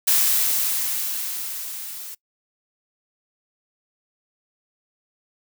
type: noise with level ramp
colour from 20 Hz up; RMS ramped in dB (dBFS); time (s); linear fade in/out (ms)
blue; -17 to -36; 0.07-2.15; 10
effects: noise-tail reverb RT60 0.1 s tail -23 dB re dry